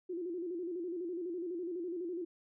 sine tone with vibrato, 349.2 Hz, F4, in tune, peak -36 dBFS, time 0.09-2.25 s, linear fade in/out 10 ms, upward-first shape square, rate 12 Hz, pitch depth 76 cents each way, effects none

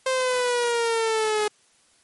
sawtooth exponential sweep, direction down, 525 to 419.3 Hz, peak -17 dBFS, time 0.06-1.48 s, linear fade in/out 5 ms, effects white hiss -60 dBFS RMS until 2.03 s + MP3 48 kbps

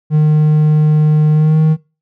triangle tone with pitch glide, 152.8 to 156.82 Hz, D#3 to D#3, -31 to +14 cents, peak -5 dBFS, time 0.1-1.77 s, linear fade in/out 50 ms, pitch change +45 cents, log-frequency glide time 1.32-1.58 s, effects noise-tail reverb RT60 0.3 s tail -22 dB re dry

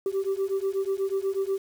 sine beating tone pair, 384.8 / 393 Hz, G4 / G4, -32 / +4 cents, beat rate 8.2 Hz, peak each -26 dBFS, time 0.06-1.58 s, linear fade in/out 2 ms, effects tanh soft clip ceiling -21 dBFS + 8-bit

